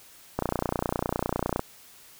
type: click train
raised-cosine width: 1 ms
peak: -11 dBFS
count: 37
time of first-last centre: 0.39-1.594 s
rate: 29.9 Hz
effects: white hiss -52 dBFS RMS until 2.19 s